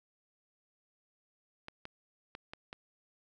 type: clicks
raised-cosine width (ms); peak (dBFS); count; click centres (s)
0.3; -27; 5; 1.684 / 1.854 / 2.351 / 2.535 / 2.729
effects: none